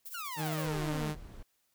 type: noise with tremolo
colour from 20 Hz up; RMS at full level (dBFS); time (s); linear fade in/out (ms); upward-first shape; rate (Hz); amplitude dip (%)
violet; -42; 0.05-0.66; 10; triangle; 15; 75
type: exponential sweep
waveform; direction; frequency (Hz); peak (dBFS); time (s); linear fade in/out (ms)
sawtooth; down; 1480 to 197; -35; 0.14-1.11; 5
type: tone with pitch glide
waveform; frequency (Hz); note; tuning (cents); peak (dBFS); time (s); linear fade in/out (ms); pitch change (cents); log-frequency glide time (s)
sawtooth; 155.56 to 152.27; D#3 to D#3; 0 to -37; -29; 0.36-1.16; 50; -37; 0.66-0.75
type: noise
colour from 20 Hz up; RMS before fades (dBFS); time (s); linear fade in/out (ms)
brown; -45; 0.64-1.43; 5
effects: white hiss -75 dBFS RMS until 1.74 s